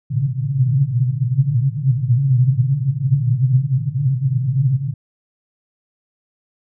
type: band-pass noise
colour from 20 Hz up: white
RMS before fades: -17 dBFS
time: 0.1-4.94 s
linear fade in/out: 10 ms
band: 120 to 140 Hz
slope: 96 dB/octave
effects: none